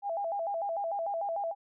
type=tone with vibrato; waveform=sine; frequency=732 Hz; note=F#5; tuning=19 cents flat; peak=-30 dBFS; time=0.02-1.55 s; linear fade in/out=50 ms; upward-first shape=square; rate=6.7 Hz; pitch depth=170 cents each way; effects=none